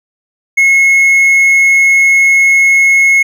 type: tone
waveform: triangle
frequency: 2174 Hz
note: C#7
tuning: 34 cents flat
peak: -3 dBFS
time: 0.57-3.23 s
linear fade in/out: 10 ms
effects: none